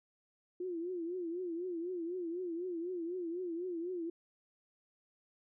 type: tone with vibrato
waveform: sine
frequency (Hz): 348.5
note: F4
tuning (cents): -4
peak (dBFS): -36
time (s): 0.6-4.1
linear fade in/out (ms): 5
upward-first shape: triangle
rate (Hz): 4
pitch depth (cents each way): 130
effects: none